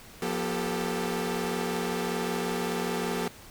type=tone cluster; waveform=sawtooth; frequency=177 / 240.2 / 393.8 / 439.1 Hz; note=F3 / B3 / G4 / A4; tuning=+23 / -48 / +8 / -4 cents; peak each=-30 dBFS; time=0.22-3.28 s; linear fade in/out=2 ms; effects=pink hiss -49 dBFS RMS until 3.5 s